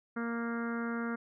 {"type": "harmonic tone", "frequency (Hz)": 233.1, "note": "A#3", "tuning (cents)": 0, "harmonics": [1, 2, 3, 4, 5, 6, 7, 8, 9], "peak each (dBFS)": [-34, -41, -48, -49, -45, -41, -47, -52, -54], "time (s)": [0.16, 1.16], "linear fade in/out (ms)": 10, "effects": []}